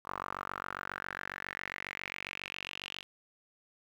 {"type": "tone with band-pass filter sweep", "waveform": "sawtooth", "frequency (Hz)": 47.35, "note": "F#1", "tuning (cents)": 41, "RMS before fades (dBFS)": -42, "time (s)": [0.04, 3.04], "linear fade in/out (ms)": 50, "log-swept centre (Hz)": [1100, 3100], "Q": 4.5, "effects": ["10-bit"]}